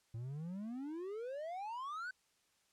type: exponential sweep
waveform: triangle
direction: up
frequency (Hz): 110 to 1546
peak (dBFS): -39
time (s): 0.14-2.11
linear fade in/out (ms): 5
effects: white hiss -75 dBFS RMS until 2.72 s + low-pass 9000 Hz 12 dB/octave